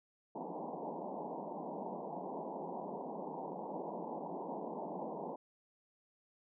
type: band-pass noise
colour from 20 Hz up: white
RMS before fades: -43 dBFS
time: 0.35-5.36 s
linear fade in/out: 5 ms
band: 160 to 970 Hz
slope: 96 dB/octave
effects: none